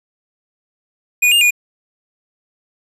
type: tone with pitch steps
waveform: square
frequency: 2459 / 2816 / 2443 Hz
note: D#7 / F7 / D#7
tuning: -21 / +14 / -32 cents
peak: -10 dBFS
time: 1.22-1.508 s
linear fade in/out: 10 ms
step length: 96 ms
effects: resampled to 32000 Hz + 8-bit